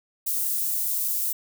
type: high-pass noise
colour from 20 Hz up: white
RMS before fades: -26 dBFS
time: 0.26-1.33 s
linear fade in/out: 10 ms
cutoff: 11000 Hz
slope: 12 dB/octave
effects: none

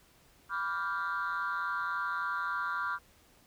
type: chord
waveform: sine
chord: G dominant seventh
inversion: first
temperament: equal with one note detuned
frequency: 987.8 / 1162.5 / 1396.9 / 1568 Hz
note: B5 / D6 / F6 / G6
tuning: 0 / -18 / 0 / 0 cents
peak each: -38 / -35 / -33 / -38 dBFS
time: 0.49-2.99 s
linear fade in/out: 50 ms
effects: tanh soft clip ceiling -26 dBFS + pink hiss -63 dBFS RMS until 3.46 s

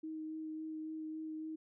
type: tone with vibrato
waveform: sine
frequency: 314.2 Hz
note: D#4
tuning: 17 cents sharp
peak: -40 dBFS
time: 0.03-1.56 s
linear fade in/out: 10 ms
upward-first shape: sine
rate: 3.6 Hz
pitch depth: 11 cents each way
effects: none

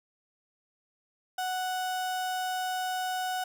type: tone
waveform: 35% pulse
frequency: 740 Hz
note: F#5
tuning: in tune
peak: -28 dBFS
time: 1.38-3.44 s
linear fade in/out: 5 ms
effects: none

